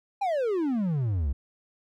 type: exponential sweep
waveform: triangle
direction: down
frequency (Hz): 830.6 to 62.6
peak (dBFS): -22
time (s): 0.21-1.33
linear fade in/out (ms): 10
effects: none